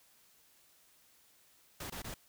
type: noise bursts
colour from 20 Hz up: pink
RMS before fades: -43 dBFS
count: 3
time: 1.8-2.142 s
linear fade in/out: 5 ms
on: 100 ms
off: 21 ms
effects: white hiss -66 dBFS RMS until 2.28 s